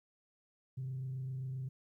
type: tone with frequency modulation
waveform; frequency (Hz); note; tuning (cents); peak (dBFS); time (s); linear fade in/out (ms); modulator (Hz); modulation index
sine; 130.81; C3; 0; -36; 0.77-1.69; 10; 27.6; 0.24
effects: tanh soft clip ceiling -34 dBFS + 13-bit